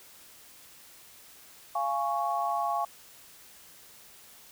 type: chord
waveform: sine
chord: Db major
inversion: first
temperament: just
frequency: 693 / 831.5 / 1108.7 Hz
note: F5 / Ab5 / Db6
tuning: -14 / +2 / 0 cents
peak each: -31 dBFS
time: 1.75-2.85 s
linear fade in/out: 5 ms
effects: white hiss -53 dBFS RMS until 4.51 s